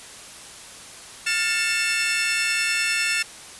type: tone cluster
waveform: sawtooth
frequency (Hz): 1409 / 1776 / 2192 / 2669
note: F6 / A6 / C#7 / E7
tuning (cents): +15 / +16 / -20 / +21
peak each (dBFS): -26 / -23 / -26 / -20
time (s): 1.26-3.23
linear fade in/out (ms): 10
effects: white hiss -41 dBFS RMS until 3.59 s + resampled to 24000 Hz

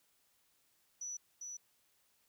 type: tone with echo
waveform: sine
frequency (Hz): 5920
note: F#8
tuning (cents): 0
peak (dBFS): -40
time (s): 1.01-1.17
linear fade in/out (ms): 5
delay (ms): 400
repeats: 1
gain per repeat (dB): -3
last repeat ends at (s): 1.57
effects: white hiss -74 dBFS RMS until 2.28 s

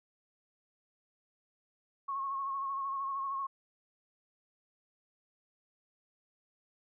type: tone with vibrato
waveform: sine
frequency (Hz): 1092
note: C#6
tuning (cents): -26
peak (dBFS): -33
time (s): 2.08-3.47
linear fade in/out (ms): 10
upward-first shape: sine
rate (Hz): 13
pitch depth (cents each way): 38
effects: none

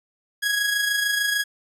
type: tone with amplitude modulation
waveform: sawtooth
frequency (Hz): 1659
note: G#6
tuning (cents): -2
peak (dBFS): -15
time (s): 0.42-1.44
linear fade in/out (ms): 20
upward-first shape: sine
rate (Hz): 26.7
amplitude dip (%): 45
effects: resampled to 32000 Hz

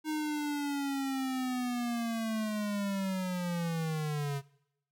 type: linear sweep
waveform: square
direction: down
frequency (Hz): 311.1 to 138.2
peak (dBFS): -32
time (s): 0.04-4.42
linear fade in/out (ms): 50
effects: noise-tail reverb RT60 0.8 s tail -22 dB re dry

